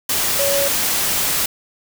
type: tone in noise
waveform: sine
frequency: 561 Hz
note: C#5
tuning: 21 cents sharp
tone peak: -18 dBFS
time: 0.39-0.68 s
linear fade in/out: 5 ms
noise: white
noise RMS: -19 dBFS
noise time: 0.09-1.46 s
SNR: -2 dB
effects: none